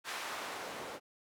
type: noise with band-pass filter sweep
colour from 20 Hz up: white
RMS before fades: -42 dBFS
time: 0.04-1 s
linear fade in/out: 50 ms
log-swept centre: 1300 to 420 Hz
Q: 0.78
effects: none